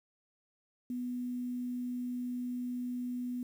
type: tone with quantisation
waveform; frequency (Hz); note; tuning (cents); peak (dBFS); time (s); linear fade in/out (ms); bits
sine; 246.9; B3; 0; -34; 0.9-3.43; 2; 10
effects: none